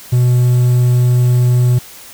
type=tone with quantisation; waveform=triangle; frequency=123.47 Hz; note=B2; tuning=in tune; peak=-6 dBFS; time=0.12-1.79 s; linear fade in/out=10 ms; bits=6; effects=white hiss -36 dBFS RMS until 2.13 s

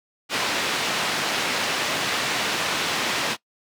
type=band-pass noise; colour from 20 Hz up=white; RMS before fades=-25 dBFS; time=0.29-3.37 s; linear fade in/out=50 ms; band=160 to 3600 Hz; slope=12 dB/octave; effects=noise-tail reverb RT60 0.1 s tail -21 dB re dry

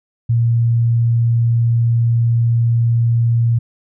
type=tone; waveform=sine; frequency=116.9 Hz; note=A#2; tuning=5 cents sharp; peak=-11 dBFS; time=0.29-3.59 s; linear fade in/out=10 ms; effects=none

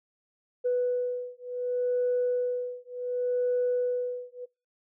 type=beating tone pair; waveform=sine; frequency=493.9 / 494.58 Hz; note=B4 / B4; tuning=0 / +2 cents; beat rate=0.68 Hz; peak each=-28 dBFS; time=0.64-4.46 s; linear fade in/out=20 ms; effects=noise-tail reverb RT60 0.3 s tail -26 dB re dry + tanh soft clip ceiling -19 dBFS

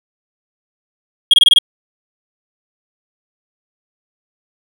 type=tone bursts; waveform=triangle; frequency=3270 Hz; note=G#7; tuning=28 cents flat; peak=-3 dBFS; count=6; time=1.31-1.586 s; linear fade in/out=2 ms; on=26 ms; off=24 ms; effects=none

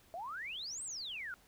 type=exponential two-way sweep; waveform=sine; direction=up then down; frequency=645 to 8600 to 1382 Hz; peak=-40 dBFS; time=0.14-1.34 s; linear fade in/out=0 ms; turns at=0.83 s; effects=pink hiss -65 dBFS RMS until 1.47 s

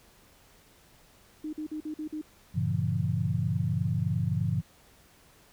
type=tone bursts; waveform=sine; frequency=307.2 Hz; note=D#4; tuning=22 cents flat; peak=-32 dBFS; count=6; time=1.44-2.215 s; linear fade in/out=5 ms; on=90 ms; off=47 ms
type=chord; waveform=sine; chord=G diminished seventh; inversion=none; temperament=just; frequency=98 / 117.6 / 141.12 / 169.34 Hz; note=G2 / Bb2 / Db3 / Fb3; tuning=0 / +16 / +31 / +47 cents; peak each=-31 dBFS; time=2.54-4.62 s; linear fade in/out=20 ms
effects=pink hiss -59 dBFS RMS until 5.52 s

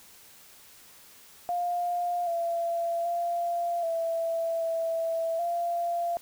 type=tone with pitch steps; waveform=sine; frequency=704 / 679 / 690 / 663 / 659 / 689 Hz; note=F5 / F5 / F5 / E5 / E5 / F5; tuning=+14 / -49 / -21 / +10 / -1 / -24 cents; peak=-26 dBFS; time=1.49-6.17 s; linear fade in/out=0 ms; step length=780 ms; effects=white hiss -53 dBFS RMS until 6.21 s

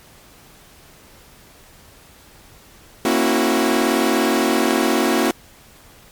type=chord; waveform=sawtooth; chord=F# dominant seventh; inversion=first; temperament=equal with one note detuned; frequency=233.1 / 272.3 / 329.6 / 370 Hz; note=A#3 / C#4 / E4 / F#4; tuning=0 / -31 / 0 / 0 cents; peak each=-17 dBFS; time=3.05-5.31 s; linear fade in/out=2 ms; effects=pink hiss -47 dBFS RMS until 6.11 s + MP3 96 kbps

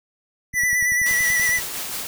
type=tone with vibrato; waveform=square; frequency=1967 Hz; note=B6; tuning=7 cents flat; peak=-18 dBFS; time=0.53-1.61 s; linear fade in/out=50 ms; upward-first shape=sine; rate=9.1 Hz; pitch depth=30 cents each way
type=click train; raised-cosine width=5 ms; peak=-26 dBFS; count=12; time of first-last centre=0.54-1.588 s; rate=10.5 Hz
type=noise with tremolo; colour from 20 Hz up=white; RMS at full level=-28 dBFS; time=1.06-2.07 s; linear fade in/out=0 ms; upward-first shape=sine; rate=5.8 Hz; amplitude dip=30%
effects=none

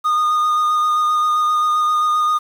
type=tone with vibrato; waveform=triangle; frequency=1228 Hz; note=D#6; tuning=23 cents flat; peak=-12 dBFS; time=0.04-2.39 s; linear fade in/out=20 ms; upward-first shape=sine; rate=7.6 Hz; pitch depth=14 cents each way; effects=7-bit

